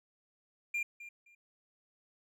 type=tone with echo; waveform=triangle; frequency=2395 Hz; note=D7; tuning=33 cents sharp; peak=-30 dBFS; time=0.74-0.83 s; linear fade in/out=5 ms; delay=260 ms; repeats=2; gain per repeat=-14 dB; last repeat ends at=1.35 s; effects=none